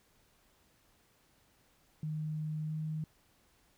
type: tone with pitch glide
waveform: sine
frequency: 154.4 to 155.92 Hz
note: D#3 to D#3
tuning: -13 to +4 cents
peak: -34 dBFS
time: 2.03-3.04 s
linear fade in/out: 2 ms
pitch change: +17 cents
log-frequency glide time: 2.65-2.73 s
effects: pink hiss -69 dBFS RMS until 3.77 s